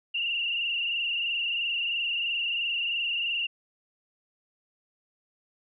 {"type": "tone with frequency modulation", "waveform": "sine", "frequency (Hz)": 2794, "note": "F7", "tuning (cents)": 0, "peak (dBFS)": -26, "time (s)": [0.14, 3.47], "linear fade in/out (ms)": 10, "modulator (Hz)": 23, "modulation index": 3.9, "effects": []}